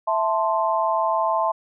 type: chord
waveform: sine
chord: A minor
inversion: second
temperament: equal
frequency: 659.3 / 880 / 1046.5 Hz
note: E5 / A5 / C6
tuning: 0 / 0 / 0 cents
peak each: -23 dBFS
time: 0.07-1.52 s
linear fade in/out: 10 ms
effects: none